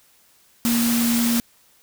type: tone in noise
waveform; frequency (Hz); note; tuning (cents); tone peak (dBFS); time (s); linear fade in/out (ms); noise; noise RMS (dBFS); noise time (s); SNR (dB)
sine; 234.7; A#3; +12; -18; 0.65-1.4; 0; white; -25; 0.65-1.4; +4
effects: white hiss -57 dBFS RMS until 1.82 s